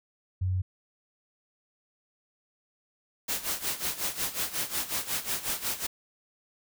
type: tone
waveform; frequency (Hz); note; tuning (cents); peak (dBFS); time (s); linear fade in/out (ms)
sine; 92.5; F#2; 0; -25; 0.41-0.62; 10
type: noise with tremolo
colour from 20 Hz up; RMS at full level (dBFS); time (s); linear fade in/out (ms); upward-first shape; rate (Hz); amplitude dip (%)
white; -29; 3.28-5.87; 10; sine; 5.5; 80
effects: none